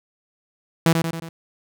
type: tone with echo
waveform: sawtooth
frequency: 164.81 Hz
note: E3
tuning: in tune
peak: -9 dBFS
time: 0.86-0.93 s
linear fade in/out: 2 ms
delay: 90 ms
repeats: 4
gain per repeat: -5 dB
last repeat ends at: 1.29 s
effects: none